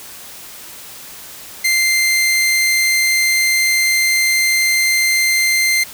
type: tone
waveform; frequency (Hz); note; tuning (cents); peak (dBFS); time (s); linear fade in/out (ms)
sawtooth; 2088; C7; -4; -9; 1.64-5.84; 10
effects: white hiss -35 dBFS RMS until 5.93 s